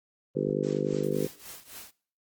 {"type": "harmonic tone", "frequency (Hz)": 50.2, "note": "G1", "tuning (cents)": 42, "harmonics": [3, 4, 5, 6, 7, 8, 9, 10], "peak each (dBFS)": [-34, -36, -36, -35, -34, -32, -33, -34], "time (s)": [0.35, 1.27], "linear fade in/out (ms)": 10}
{"type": "clicks", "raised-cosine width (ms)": 2, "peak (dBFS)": [-35, -32], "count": 2, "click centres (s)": [0.475, 0.5]}
{"type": "noise with tremolo", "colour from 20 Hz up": "white", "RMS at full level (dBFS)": -42, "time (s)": [0.63, 1.91], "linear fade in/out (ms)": 5, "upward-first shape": "triangle", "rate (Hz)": 3.7, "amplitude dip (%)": 90}
{"effects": ["noise-tail reverb RT60 0.5 s tail -23 dB re dry", "Opus 24 kbps"]}